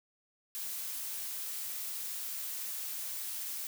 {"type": "noise", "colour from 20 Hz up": "blue", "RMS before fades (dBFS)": -39, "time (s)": [0.55, 3.67], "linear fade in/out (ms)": 0, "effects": []}